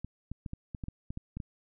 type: clicks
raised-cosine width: 5 ms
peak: -25 dBFS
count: 11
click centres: 0.046 / 0.316 / 0.462 / 0.534 / 0.748 / 0.838 / 0.884 / 1.105 / 1.174 / 1.37 / 1.402 s
effects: none